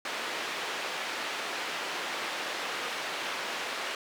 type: band-pass noise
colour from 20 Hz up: white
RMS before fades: -35 dBFS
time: 0.05-3.95 s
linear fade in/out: 2 ms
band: 350 to 2800 Hz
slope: 12 dB/octave
effects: none

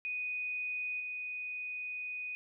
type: tone with level steps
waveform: sine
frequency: 2486 Hz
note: D#7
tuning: 2 cents flat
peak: -34 / -37 dBFS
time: 0.05-2.35 s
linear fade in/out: 0 ms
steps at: 1 s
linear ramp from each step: 2 ms
effects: none

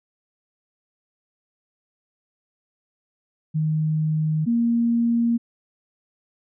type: tone pair in turn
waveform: sine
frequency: 155.56 / 234 Hz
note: D#3 / A#3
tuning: 0 / +7 cents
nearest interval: perfect fifth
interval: 707 cents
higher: second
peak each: -19 / -17 dBFS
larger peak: second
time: 3.54-4.46 / 4.46-5.38 s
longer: neither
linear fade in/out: 20 ms
effects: none

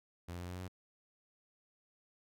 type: tone with pitch steps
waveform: sawtooth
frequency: 86.8 / 87.86 / 88.93 / 90.02 / 91.12 / 92.23 Hz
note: F2 / F2 / F2 / F#2 / F#2 / F#2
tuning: -10 / +11 / +32 / -47 / -26 / -5 cents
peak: -38 dBFS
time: 0.28-0.682 s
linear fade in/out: 10 ms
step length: 67 ms
effects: none

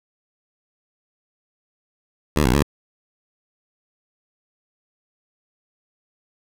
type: tone with pitch steps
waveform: 10% pulse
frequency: 75 / 61.1 / 72.4 Hz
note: D2 / B1 / D2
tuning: +37 / -18 / -24 cents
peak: -7 dBFS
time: 2.36-2.627 s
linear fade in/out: 5 ms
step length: 89 ms
effects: none

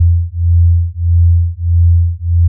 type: beating tone pair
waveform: sine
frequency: 84.6 / 86.2 Hz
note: E2 / F2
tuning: +45 / -22 cents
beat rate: 1.6 Hz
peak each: -10 dBFS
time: 0-2.48 s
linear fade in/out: 10 ms
effects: none

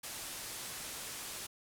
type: low-pass noise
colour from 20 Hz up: white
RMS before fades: -44 dBFS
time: 0.03-1.47 s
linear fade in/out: 10 ms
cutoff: 12000 Hz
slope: 24 dB/octave
effects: none

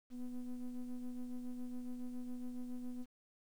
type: ring-modulated tone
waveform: triangle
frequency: 125.6 Hz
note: B2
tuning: 30 cents sharp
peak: -35 dBFS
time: 0.1-3.06 s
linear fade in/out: 50 ms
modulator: 122 Hz
effects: 11-bit

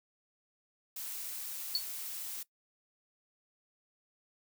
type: noise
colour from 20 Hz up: blue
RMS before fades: -41 dBFS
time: 0.96-2.43 s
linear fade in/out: 5 ms
type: tone with exponential decay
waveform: sine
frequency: 4435 Hz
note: C#8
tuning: in tune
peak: -24 dBFS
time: 1.75-1.86 s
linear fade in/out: 1 ms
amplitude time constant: 22 ms
effects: noise-tail reverb RT60 0.1 s tail -20 dB re dry

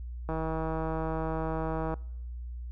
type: click train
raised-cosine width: 1 ms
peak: -20 dBFS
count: 265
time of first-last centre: 0.29-1.94 s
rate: 160 Hz
effects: noise-tail reverb RT60 0.8 s tail -24 dB re dry + added 60 Hz sine -36 dBFS peak until 2.71 s

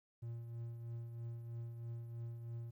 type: tone with tremolo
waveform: triangle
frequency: 116.9 Hz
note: A#2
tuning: 5 cents sharp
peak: -39 dBFS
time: 0.22-2.71 s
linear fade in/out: 10 ms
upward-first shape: triangle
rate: 3.1 Hz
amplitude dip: 50%
effects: 13-bit

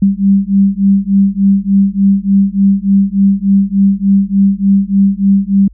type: beating tone pair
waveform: sine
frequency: 195.2 / 198.6 Hz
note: G3 / G3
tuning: -7 / +23 cents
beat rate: 3.4 Hz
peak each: -10 dBFS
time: 0.02-5.68 s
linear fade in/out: 5 ms
effects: added 50 Hz sine -35 dBFS peak until 5.73 s

